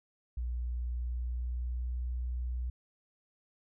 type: tone with pitch glide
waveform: sine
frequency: 60.3 to 61.39 Hz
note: B1 to B1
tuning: -41 to -10 cents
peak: -32 dBFS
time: 0.37-2.7 s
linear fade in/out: 5 ms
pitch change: +31 cents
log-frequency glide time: 0.75-2.02 s
effects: none